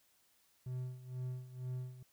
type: tone with tremolo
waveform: triangle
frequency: 126.9 Hz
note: B2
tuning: 47 cents sharp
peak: -35 dBFS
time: 0.66-2.03 s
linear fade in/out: 5 ms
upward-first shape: sine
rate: 2.1 Hz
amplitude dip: 80%
effects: white hiss -72 dBFS RMS until 2.12 s